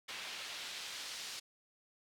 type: noise with band-pass filter sweep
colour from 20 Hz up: pink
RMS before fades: -45 dBFS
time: 0.08-1.4 s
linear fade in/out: 10 ms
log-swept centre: 2800 to 4700 Hz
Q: 1.1
effects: none